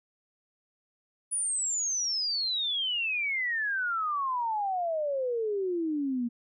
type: exponential sweep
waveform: sine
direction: down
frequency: 9910 to 232 Hz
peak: -27 dBFS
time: 1.31-6.29 s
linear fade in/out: 20 ms
effects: none